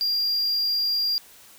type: tone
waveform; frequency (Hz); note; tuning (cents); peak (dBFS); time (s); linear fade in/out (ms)
triangle; 4785; D8; +32; -20; 0.01-1.18; 0
effects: white hiss -50 dBFS RMS until 1.58 s